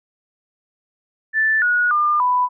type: tone with pitch steps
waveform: sine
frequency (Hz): 1760 / 1454.6 / 1202.1 / 993.5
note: A6 / F#6 / D6 / B5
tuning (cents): 0 / -30 / +40 / +10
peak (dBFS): -14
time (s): 1.33-2.49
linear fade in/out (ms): 50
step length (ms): 290
effects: none